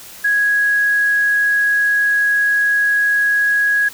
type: tone with quantisation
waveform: sine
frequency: 1661.2 Hz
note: G#6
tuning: in tune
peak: -12 dBFS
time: 0.24-3.89 s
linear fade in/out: 10 ms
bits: 7
effects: white hiss -37 dBFS RMS until 3.93 s